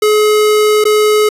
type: tone with dropouts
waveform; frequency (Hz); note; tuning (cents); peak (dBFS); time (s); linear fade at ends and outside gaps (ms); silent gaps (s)
square; 424.6; G#4; +38; -8; 0.02-1.29; 5; 0.841-0.852
effects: resampled to 32000 Hz